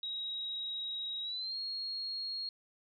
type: tone with pitch glide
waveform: sine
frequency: 3818 to 4286 Hz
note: A#7 to C8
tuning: +41 to +41 cents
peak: -36 dBFS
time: 0.03-2.49 s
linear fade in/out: 2 ms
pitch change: +200 cents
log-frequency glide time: 1.22-1.58 s
effects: none